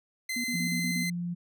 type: tone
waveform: sawtooth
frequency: 2062 Hz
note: C7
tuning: 26 cents flat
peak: -27 dBFS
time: 0.29-1.1 s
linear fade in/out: 5 ms
type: tone bursts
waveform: sine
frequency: 241.1 Hz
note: B3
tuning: 41 cents flat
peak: -32 dBFS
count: 6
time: 0.36-1.037 s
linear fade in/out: 5 ms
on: 82 ms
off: 37 ms
type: tone with pitch glide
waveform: sine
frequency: 172.7 to 174.2 Hz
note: F3 to F3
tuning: -19 to -4 cents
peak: -30 dBFS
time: 0.53-1.35 s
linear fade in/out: 20 ms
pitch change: +15 cents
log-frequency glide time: 0.83-0.94 s
effects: none